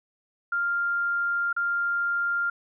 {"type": "tone with dropouts", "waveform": "sine", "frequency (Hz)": 1396.9, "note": "F6", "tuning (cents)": 0, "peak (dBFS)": -23, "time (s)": [0.52, 2.5], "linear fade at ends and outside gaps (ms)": 5, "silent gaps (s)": [1.529, 1.564], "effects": []}